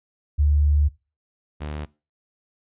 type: tone pair in turn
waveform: sine / sawtooth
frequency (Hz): 73.42 / 74.79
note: D2 / D2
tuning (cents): 0 / +32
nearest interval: unison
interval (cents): 32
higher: second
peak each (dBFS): -15 / -25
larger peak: first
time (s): 0.38-0.89 / 1.6-1.86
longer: first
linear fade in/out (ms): 20
effects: noise-tail reverb RT60 0.3 s tail -21 dB re dry + resampled to 8000 Hz